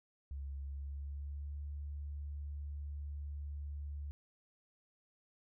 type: tone with pitch glide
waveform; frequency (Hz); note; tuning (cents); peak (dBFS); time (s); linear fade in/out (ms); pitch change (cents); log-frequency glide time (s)
sine; 69.3 to 72.41; C#2 to D2; 0 to -24; -40; 0.31-4.11; 0; +76; 0.61-1.59
effects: none